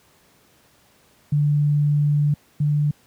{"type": "tone pair in turn", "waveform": "sine", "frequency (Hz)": [146.83, 147.67], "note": ["D3", "D3"], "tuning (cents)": [0, 10], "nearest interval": "unison", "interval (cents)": 10, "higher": "second", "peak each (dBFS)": [-15, -16], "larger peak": "first", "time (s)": [[1.32, 2.34], [2.6, 2.91]], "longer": "first", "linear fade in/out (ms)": 5, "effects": ["pink hiss -57 dBFS RMS until 3.06 s", "high-pass 80 Hz 12 dB/octave"]}